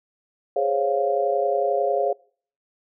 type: chord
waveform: sine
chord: Db major seventh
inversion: second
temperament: equal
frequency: 415.3 / 523.3 / 554.4 / 698.5 Hz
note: Ab4 / C5 / Db5 / F5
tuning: 0 / 0 / 0 / 0 cents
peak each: -25 / -28 / -23 / -24 dBFS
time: 0.56-2.13 s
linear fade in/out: 5 ms
effects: noise-tail reverb RT60 0.5 s tail -25 dB re dry